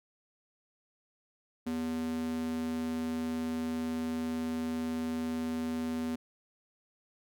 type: tone with high-pass filter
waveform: square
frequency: 81 Hz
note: E2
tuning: 30 cents flat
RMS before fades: -34 dBFS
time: 1.66-6.16 s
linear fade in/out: 10 ms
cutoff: 220 Hz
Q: 4
effects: none